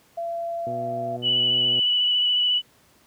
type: tone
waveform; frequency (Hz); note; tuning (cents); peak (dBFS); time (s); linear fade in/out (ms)
sine; 678; E5; +49; -26; 0.17-1.17; 10
type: click train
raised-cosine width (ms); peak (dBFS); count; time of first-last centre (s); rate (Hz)
2; -23; 138; 0.67-1.793; 122
type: tone with vibrato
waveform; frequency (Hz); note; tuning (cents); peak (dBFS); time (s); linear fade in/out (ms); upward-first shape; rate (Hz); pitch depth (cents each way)
sine; 2960; F#7; 0; -18; 1.22-2.62; 50; square; 14; 14
effects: pink hiss -58 dBFS RMS until 3.06 s + high-pass 80 Hz 12 dB/octave